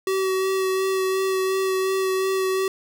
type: tone with vibrato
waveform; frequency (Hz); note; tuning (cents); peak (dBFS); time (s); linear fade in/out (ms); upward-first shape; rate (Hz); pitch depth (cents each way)
square; 380.3; F#4; +48; -21; 0.07-2.68; 2; sine; 2.8; 14
effects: none